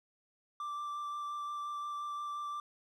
triangle tone with vibrato, 1174.7 Hz, D6, in tune, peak -35 dBFS, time 0.6-2.6 s, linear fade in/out 2 ms, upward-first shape sine, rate 5.7 Hz, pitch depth 10 cents each way, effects none

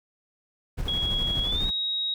brown noise with tremolo, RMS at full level -28 dBFS, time 0.77-1.71 s, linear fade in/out 20 ms, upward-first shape square, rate 12 Hz, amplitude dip 40%
sine tone with pitch glide, 3322 to 3794 Hz, G#7 to A#7, 0 to +30 cents, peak -25 dBFS, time 0.88-2.14 s, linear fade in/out 2 ms, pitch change +230 cents, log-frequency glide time 1.43-1.67 s
effects none

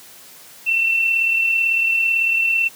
sine tone with amplitude modulation, 2693 Hz, E7, 36 cents sharp, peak -13 dBFS, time 0.66-2.69 s, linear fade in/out 20 ms, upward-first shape sine, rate 38 Hz, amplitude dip 40%, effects white hiss -43 dBFS RMS until 2.75 s + high-pass 100 Hz 12 dB/octave

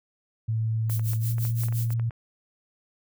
sine tone with pitch glide, 111.5 to 115.57 Hz, A2 to A#2, +23 to -14 cents, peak -23 dBFS, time 0.48-2.1 s, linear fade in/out 10 ms, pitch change +63 cents, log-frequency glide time 1.18-1.33 s
violet noise with tremolo, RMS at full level -34 dBFS, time 0.89-1.94 s, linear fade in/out 10 ms, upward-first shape sine, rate 5.8 Hz, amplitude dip 90%
clicks, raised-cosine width 0.5 ms, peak -27 dBFS, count 11, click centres 0.898 / 0.995 / 1.134 / 1.383 / 1.451 / 1.636 / 1.685 / 1.725 / 1.905 / 1.997 / 2.108 s
effects none

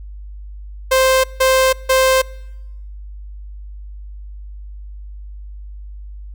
sawtooth tone bursts, 523.3 Hz, C5, in tune, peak -7 dBFS, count 3, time 0.91-2.22 s, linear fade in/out 10 ms, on 330 ms, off 160 ms, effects noise-tail reverb RT60 1.0 s tail -25 dB re dry + added 50 Hz sine -30 dBFS peak until 6.34 s

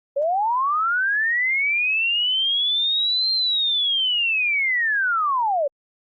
sine linear two-way sweep, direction up then down, 538 to 4186 to 538 Hz, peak -18 dBFS, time 0.16-5.68 s, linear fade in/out 10 ms, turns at 3.32 s, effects Opus 32 kbps

